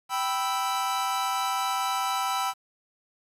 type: chord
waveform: 45% pulse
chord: E minor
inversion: first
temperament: equal with one note detuned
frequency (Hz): 779 / 987.8 / 1318.5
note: G5 / B5 / E6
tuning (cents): -11 / 0 / 0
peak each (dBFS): -30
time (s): 0.09-2.54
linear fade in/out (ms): 50
effects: resampled to 32000 Hz + 9-bit